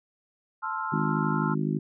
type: chord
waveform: sine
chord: F major seventh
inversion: first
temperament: equal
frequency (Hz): 880 / 1046.5 / 1318.5 / 1396.9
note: A5 / C6 / E6 / F6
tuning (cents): 0 / 0 / 0 / 0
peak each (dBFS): -34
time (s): 0.62-1.55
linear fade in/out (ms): 20
type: harmonic tone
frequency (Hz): 51.91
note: G#1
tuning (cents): 0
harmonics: 3 / 4 / 5 / 6 / 7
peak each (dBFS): -28 / -30 / -32 / -34 / -35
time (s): 0.92-1.79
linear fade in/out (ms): 10
effects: none